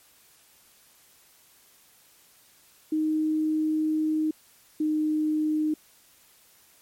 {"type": "tone pair in turn", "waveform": "sine", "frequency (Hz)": [311.1, 307.7], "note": ["D#4", "D#4"], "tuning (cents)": [0, -19], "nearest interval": "unison", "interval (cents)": 19, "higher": "first", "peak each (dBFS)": -22, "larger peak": "neither", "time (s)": [[2.92, 4.31], [4.8, 5.74]], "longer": "first", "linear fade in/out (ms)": 5, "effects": ["white hiss -58 dBFS RMS until 6.81 s", "MP3 64 kbps"]}